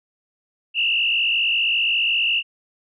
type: tone with frequency modulation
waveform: sine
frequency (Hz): 2770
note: F7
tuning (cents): -15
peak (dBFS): -17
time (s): 0.74-2.43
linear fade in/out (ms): 50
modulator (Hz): 54.7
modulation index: 2.2
effects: none